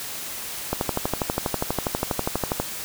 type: click train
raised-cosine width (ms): 1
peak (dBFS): -8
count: 24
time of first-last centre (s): 0.73-2.6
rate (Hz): 12.3
effects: white hiss -33 dBFS RMS until 2.84 s